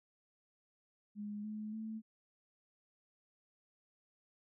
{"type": "tone with pitch steps", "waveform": "sine", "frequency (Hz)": [207.6, 213.7, 219.9], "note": ["G#3", "G#3", "A3"], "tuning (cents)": [0, 50, -1], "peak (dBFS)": -40, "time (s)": [1.15, 2.02], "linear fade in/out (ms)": 50, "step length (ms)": 290, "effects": []}